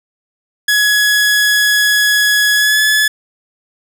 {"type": "tone with pitch glide", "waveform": "sawtooth", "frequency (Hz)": [1683, 1715.4], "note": ["G#6", "A6"], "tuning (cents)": [23, -44], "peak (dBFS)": -6, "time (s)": [0.68, 3.08], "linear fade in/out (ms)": 5, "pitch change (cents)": 33, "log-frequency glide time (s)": [2.55, 2.8], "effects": []}